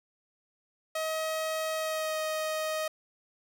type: tone with pitch glide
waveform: sawtooth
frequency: 634 to 626 Hz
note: D#5 to D#5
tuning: +32 to +10 cents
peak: -26 dBFS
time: 0.95-2.88 s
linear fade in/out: 5 ms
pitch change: -22 cents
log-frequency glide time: 1.76-2.19 s
effects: none